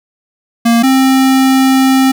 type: tone pair in turn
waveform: square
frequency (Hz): 232.7 / 264.5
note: A#3 / C4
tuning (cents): -3 / +19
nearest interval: major second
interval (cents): 222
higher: second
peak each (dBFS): -7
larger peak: neither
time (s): 0.65-0.83 / 0.83-2.12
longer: second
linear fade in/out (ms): 10
effects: none